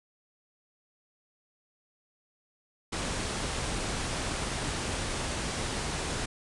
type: low-pass noise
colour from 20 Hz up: pink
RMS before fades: -33 dBFS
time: 2.92-6.26 s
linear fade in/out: 10 ms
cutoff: 10000 Hz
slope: 96 dB/octave
effects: none